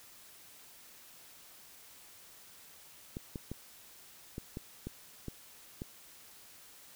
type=clicks; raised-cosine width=3 ms; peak=-26 dBFS; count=8; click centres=3.169 / 3.358 / 3.516 / 4.381 / 4.571 / 4.87 / 5.283 / 5.819 s; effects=white hiss -56 dBFS RMS until 6.95 s